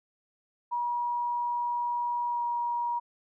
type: tone with pitch glide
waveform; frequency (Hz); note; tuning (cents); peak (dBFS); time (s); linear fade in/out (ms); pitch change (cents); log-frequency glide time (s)
sine; 960 to 953.4; B5 to A#5; -49 to +39; -27; 0.71-3; 20; -12; 2.28-2.41
effects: none